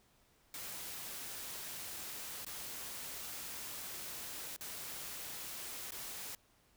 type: noise with dropouts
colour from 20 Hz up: white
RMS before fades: -45 dBFS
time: 0.54-6.35 s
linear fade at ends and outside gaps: 1 ms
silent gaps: 2.448-2.465 / 4.563-4.609 / 5.908-5.92 s
effects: pink hiss -70 dBFS RMS until 6.76 s